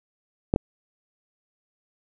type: clicks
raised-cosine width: 2 ms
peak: -6 dBFS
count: 2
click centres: 0.539 / 0.561 s
effects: none